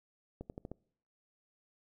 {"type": "accelerating click train", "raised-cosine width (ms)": 2, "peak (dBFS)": -29, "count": 5, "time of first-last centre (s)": [0.41, 0.716], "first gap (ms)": 89, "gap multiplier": 0.9, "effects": ["noise-tail reverb RT60 0.6 s tail -24 dB re dry"]}